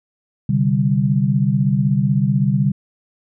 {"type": "chord", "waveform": "sine", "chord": "C suspended second", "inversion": "none", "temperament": "equal", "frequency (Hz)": [130.81, 146.83, 196], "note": ["C3", "D3", "G3"], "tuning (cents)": [0, 0, 0], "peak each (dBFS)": -18, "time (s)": [0.49, 2.72], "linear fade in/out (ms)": 5, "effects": []}